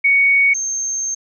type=tone pair in turn; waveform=sine; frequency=2232 / 6361 Hz; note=C#7 / G8; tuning=+11 / +24 cents; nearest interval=octave + tritone; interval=1813 cents; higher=second; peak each=-10 / -19 dBFS; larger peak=first; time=0.04-0.54 / 0.54-1.15 s; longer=second; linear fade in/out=10 ms; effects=none